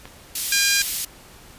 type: clicks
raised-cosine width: 0.3 ms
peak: -22 / -31 dBFS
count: 2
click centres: 0.055 / 0.077 s
type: high-pass noise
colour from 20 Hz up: white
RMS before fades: -25 dBFS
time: 0.35-1.05 s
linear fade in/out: 5 ms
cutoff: 3000 Hz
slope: 12 dB/octave
type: harmonic tone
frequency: 806 Hz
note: G5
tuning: 48 cents sharp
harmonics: 2 / 3 / 4 / 5 / 6 / 7 / 8 / 9 / 10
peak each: -24 / -24 / -29 / -26 / -24 / -27 / -29 / -28 / -29 dBFS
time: 0.52-0.82 s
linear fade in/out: 2 ms
effects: pink hiss -46 dBFS RMS until 1.58 s + resampled to 32000 Hz